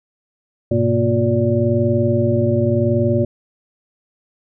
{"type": "tone cluster", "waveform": "sine", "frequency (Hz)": [102.7, 123.5, 236.3, 358.1, 578], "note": ["G#2", "B2", "A#3", "F4", "D5"], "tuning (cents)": [-19, 0, 24, 43, -28], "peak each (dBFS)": -20, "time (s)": [0.71, 3.25], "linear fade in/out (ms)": 5, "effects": []}